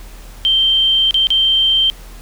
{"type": "tone with dropouts", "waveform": "sine", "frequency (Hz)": 3136, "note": "G7", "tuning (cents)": 0, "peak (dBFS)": -10, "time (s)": [0.45, 1.9], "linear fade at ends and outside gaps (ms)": 0, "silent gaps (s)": [[1.109, 1.143], [1.27, 1.304]], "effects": ["added 40 Hz sine -33 dBFS peak until 2.21 s", "pink hiss -41 dBFS RMS until 2.21 s"]}